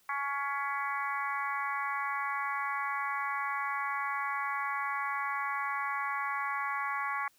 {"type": "harmonic tone with a mistuned harmonic", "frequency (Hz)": 280, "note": "C#4", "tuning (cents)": 18, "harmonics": [3, 4, 5, 6, 7, 8], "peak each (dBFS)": [-39, -34, -41, -40, -39, -43], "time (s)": [0.09, 7.28], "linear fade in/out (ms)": 2, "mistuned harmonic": 7, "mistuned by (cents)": 26, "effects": ["white hiss -67 dBFS RMS until 7.38 s"]}